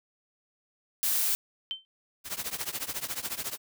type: noise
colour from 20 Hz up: blue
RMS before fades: -27 dBFS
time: 1.03-1.35 s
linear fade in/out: 0 ms
type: tone with exponential decay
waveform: sine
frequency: 3100 Hz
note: G7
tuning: 20 cents flat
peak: -27 dBFS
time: 1.71-1.85 s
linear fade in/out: 0 ms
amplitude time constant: 30 ms
type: noise with tremolo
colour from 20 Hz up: white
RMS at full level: -31 dBFS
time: 2.24-3.58 s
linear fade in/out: 50 ms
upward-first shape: triangle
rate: 14 Hz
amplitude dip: 95%
effects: none